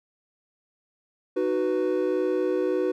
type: chord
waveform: triangle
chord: B major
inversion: first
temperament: just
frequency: 308.7 / 370.4 / 493.9 Hz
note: D#4 / F#4 / B4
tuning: -14 / +2 / 0 cents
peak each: -27 / -23 / -25 dBFS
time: 1.36-2.92 s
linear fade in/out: 10 ms
effects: none